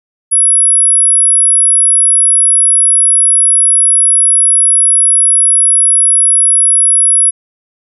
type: tone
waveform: sine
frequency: 10350 Hz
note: E9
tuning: 33 cents flat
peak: -5 dBFS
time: 0.31-7.31 s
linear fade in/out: 20 ms
effects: none